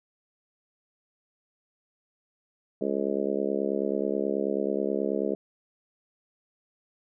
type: harmonic tone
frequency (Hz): 69.3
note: C#2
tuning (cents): 0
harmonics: 3 / 4 / 5 / 6 / 7 / 8 / 9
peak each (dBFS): -33 / -34 / -32 / -30 / -33 / -35 / -36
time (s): 2.81-5.35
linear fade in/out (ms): 5
effects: none